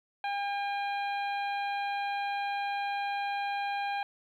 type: harmonic tone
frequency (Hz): 805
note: G5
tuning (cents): +46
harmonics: 1 / 2 / 3 / 4 / 5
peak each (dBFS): -31 / -39 / -40 / -47 / -48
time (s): 0.24-4.03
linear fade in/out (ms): 2
effects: 11-bit